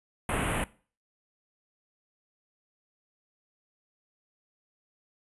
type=band-stop noise; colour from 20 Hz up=pink; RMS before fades=-29 dBFS; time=0.29-0.64 s; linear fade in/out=2 ms; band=3000 to 9100 Hz; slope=48 dB/octave; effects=noise-tail reverb RT60 0.4 s tail -20 dB re dry + resampled to 24000 Hz